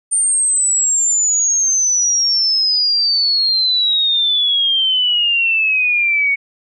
sine exponential sweep, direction down, 8980 to 2217 Hz, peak -12 dBFS, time 0.11-6.36 s, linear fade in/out 20 ms, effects none

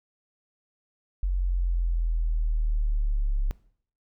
sine exponential sweep, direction down, 46.25 to 34.33 Hz, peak -22 dBFS, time 1.23-3.51 s, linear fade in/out 0 ms, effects noise-tail reverb RT60 0.6 s tail -20 dB re dry

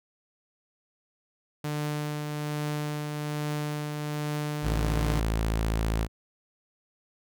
sawtooth tone with tremolo, 149.2 Hz, D3, 28 cents sharp, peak -24 dBFS, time 1.64-5.2 s, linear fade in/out 5 ms, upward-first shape triangle, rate 1.2 Hz, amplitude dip 35%
sawtooth tone, 55 Hz, A1, in tune, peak -21 dBFS, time 4.62-6.08 s, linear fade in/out 50 ms
effects none

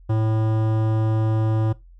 sine tone with hard clipping, 110 Hz, A2, in tune, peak -20 dBFS, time 0.09-1.73 s, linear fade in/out 10 ms, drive 16 dB, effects noise-tail reverb RT60 0.2 s tail -19 dB re dry + added 43 Hz sine -44 dBFS peak until 1.99 s

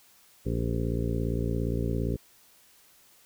harmonic tone with a mistuned harmonic, 57.4 Hz, A#1, 26 cents flat, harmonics 1 / 2 / 3 / 4 / 5 / 6 / 7 / 8 / 9, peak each -31 / -31 / -34 / -36 / -36 / -44 / -36 / -40 / -42 dBFS, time 0.45-2.17 s, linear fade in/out 20 ms, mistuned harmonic 6, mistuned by +93 cents, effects white hiss -59 dBFS RMS until 3.25 s

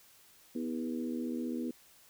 harmonic tone with a mistuned harmonic, 80.3 Hz, E2, 45 cents flat, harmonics 3 / 4 / 5 / 6, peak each -35 / -39 / -44 / -46 dBFS, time 0.55-1.71 s, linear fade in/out 5 ms, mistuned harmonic 3, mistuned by +36 cents, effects white hiss -61 dBFS RMS until 2.09 s

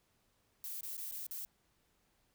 violet noise with dropouts, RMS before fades -43 dBFS, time 0.64-1.45 s, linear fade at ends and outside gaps 0 ms, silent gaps 0.809-0.832 / 0.968-0.978 / 1.112-1.123 / 1.266-1.31 s, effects pink hiss -75 dBFS RMS until 2.34 s

